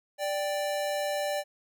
square tone pair together, 587.3 / 784 Hz, D5 / G5, 0 / 0 cents, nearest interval perfect fourth, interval 500 cents, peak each -30 / -35 dBFS, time 0.18-1.44 s, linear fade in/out 50 ms, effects none

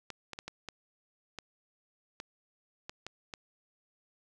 clicks, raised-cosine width 0.2 ms, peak -23 dBFS, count 10, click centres 0.103 / 0.333 / 0.389 / 0.48 / 0.687 / 1.387 / 2.201 / 2.895 / 3.066 / 3.338 s, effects none

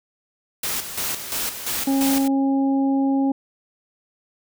white noise with tremolo, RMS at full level -25 dBFS, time 0.63-2.28 s, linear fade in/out 5 ms, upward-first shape square, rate 2.9 Hz, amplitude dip 60%
harmonic tone, 272.2 Hz, C#4, 31 cents flat, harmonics 1 / 2 / 3, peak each -17 / -31 / -29 dBFS, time 1.87-3.32 s, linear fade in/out 5 ms
effects none

